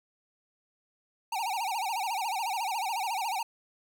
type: tone with vibrato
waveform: square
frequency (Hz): 839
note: G#5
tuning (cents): +17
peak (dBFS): -30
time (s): 1.32-3.43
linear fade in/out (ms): 5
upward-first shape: sine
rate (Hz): 14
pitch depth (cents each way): 210
effects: none